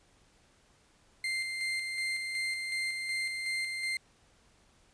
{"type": "tone with tremolo", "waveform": "35% pulse", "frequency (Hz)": 2093, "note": "C7", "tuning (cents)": 0, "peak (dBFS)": -29, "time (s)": [1.24, 3.97], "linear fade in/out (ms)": 2, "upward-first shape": "square", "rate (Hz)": 2.7, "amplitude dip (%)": 35, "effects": ["pink hiss -65 dBFS RMS until 4.93 s", "resampled to 22050 Hz"]}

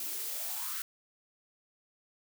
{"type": "noise with high-pass filter sweep", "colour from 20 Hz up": "blue", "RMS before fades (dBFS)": -37, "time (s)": [0, 0.82], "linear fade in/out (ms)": 2, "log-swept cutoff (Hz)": [250, 1500], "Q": 5.8, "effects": []}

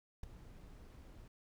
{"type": "noise with ADSR envelope", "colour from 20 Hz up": "brown", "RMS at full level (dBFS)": -39, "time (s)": [0.23, 1.28], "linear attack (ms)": 6, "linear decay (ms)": 5, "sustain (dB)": -16, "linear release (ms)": 4, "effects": []}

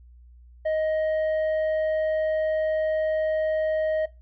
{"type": "tone with tanh clipping", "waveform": "sine", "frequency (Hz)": 626, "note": "D#5", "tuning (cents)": 10, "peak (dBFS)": -23, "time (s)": [0.65, 4.06], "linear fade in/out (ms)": 10, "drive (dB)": 5, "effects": ["noise-tail reverb RT60 0.2 s tail -17 dB re dry", "added 60 Hz sine -47 dBFS peak until 4.21 s"]}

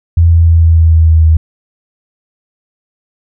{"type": "tone with pitch steps", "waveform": "sine", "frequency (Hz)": [84, 83.37, 82.75, 82.13, 81.51, 80.9, 80.3, 79.7], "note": ["E2", "E2", "E2", "E2", "E2", "E2", "E2", "D#2"], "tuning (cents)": [33, 20, 7, -6, -19, -32, -45, 42], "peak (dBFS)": -3, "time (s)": [0.17, 1.37], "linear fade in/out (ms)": 5, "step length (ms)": 150, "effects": []}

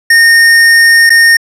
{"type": "tone with dropouts", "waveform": "square", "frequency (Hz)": 1838, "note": "A#6", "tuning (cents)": -25, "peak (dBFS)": -3, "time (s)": [0.1, 1.37], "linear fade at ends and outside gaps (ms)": 5, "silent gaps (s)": [1.095, 1.102], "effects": ["low-pass 11000 Hz 12 dB/octave"]}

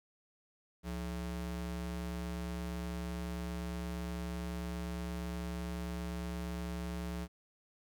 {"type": "ring-modulated tone", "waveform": "square", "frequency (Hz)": 122.8, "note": "B2", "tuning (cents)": -9, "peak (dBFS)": -35, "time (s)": [0.83, 7.28], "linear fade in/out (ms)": 50, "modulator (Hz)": 54.4, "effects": ["12-bit"]}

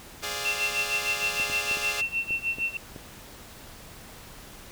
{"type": "chord", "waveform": "5% pulse", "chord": "D half-diminished seventh", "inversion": "second", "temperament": "equal", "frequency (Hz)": [415.3, 523.3, 587.3, 698.5], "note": ["Ab4", "C5", "D5", "F5"], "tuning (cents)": [0, 0, 0, 0], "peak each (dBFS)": [-23, -28, -24, -25], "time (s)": [0.22, 2.02], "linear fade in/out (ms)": 20}
{"type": "tone with tremolo", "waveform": "sine", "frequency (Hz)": 2700, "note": "E7", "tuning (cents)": 41, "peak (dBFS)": -23, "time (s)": [0.45, 2.77], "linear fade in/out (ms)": 2, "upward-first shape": "sine", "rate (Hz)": 6.5, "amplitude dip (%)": 90}
{"type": "clicks", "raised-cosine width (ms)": 2, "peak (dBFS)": -26, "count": 7, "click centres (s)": [1.399, 1.499, 1.713, 1.771, 2.307, 2.585, 2.962]}
{"effects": ["pink hiss -46 dBFS RMS until 4.71 s"]}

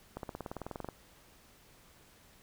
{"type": "accelerating click train", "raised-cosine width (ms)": 1, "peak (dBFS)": -25, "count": 15, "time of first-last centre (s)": [0.17, 0.887], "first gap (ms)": 62, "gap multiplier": 0.97, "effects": ["pink hiss -61 dBFS RMS until 2.42 s"]}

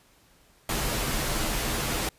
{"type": "noise with comb filter", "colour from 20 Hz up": "pink", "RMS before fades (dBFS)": -28, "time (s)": [0.69, 2.09], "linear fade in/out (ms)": 2, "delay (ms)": 11, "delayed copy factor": -0.5, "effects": ["pink hiss -60 dBFS RMS until 2.18 s", "resampled to 32000 Hz"]}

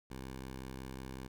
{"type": "tone", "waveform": "10% pulse", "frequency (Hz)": 65.41, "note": "C2", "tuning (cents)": 0, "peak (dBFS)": -35, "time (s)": [0.1, 1.28], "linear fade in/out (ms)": 10, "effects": []}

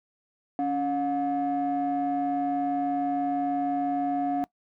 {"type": "ring-modulated tone", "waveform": "triangle", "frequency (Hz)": 218.4, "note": "A3", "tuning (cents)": -13, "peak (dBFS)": -18, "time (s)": [0.59, 4.44], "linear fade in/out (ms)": 0, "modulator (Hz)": 499, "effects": ["noise-tail reverb RT60 0.1 s tail -23 dB re dry", "tanh soft clip ceiling -19 dBFS"]}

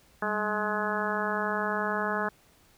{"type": "harmonic tone with a mistuned harmonic", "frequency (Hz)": 211.3, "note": "G#3", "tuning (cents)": 30, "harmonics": [1, 2, 3, 4, 5, 6, 7, 8], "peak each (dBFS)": [-35, -35, -35, -35, -35, -35, -35, -35], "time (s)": [0.22, 2.29], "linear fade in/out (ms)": 5, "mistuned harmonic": 1, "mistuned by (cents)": -86, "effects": ["pink hiss -61 dBFS RMS until 2.77 s"]}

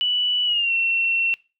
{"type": "tone with pitch glide", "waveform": "sine", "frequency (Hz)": [2960, 2714], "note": ["F#7", "E7"], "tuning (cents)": [0, 50], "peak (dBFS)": -18, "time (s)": [0.01, 1.34], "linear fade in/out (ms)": 0, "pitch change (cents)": -150, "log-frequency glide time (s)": [0.45, 0.72], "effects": ["noise-tail reverb RT60 0.3 s tail -21 dB re dry"]}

